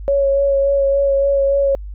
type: tone with vibrato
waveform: sine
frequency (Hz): 554.4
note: C#5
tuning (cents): 0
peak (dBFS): -12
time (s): 0.08-1.75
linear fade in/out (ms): 0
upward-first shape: sine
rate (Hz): 3.5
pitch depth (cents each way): 16
effects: added 50 Hz sine -27 dBFS peak until 1.94 s